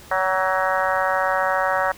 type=harmonic tone with a mistuned harmonic; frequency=188.1 Hz; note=F#3; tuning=29 cents sharp; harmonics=3 / 4 / 5 / 6 / 7 / 8 / 9 / 10; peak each=-24 / -25 / -26 / -27 / -27 / -28 / -29 / -29 dBFS; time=0.11-1.92 s; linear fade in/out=5 ms; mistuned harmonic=9; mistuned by=-36 cents; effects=pink hiss -44 dBFS RMS until 1.97 s